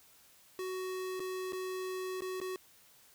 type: tone with dropouts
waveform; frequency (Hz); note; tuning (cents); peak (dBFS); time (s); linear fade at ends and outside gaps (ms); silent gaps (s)
square; 372.3; F#4; +11; -37; 0.59-2.56; 1; 1.196-1.202 / 1.523-1.531 / 2.207-2.22 / 2.402-2.414
effects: white hiss -62 dBFS RMS until 3.14 s